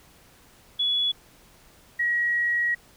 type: tone pair in turn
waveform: sine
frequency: 3396 / 1905.9 Hz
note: G#7 / A#6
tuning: +38 / +38 cents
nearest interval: minor seventh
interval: 1000 cents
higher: first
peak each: -21 dBFS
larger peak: neither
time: 0.79-1.12 / 1.99-2.75 s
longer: second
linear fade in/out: 10 ms
effects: pink hiss -55 dBFS RMS until 2.96 s